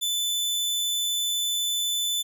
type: tone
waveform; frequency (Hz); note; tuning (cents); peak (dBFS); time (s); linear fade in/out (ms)
sawtooth; 3508; A7; -6; -21; 0.01-2.23; 20
effects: none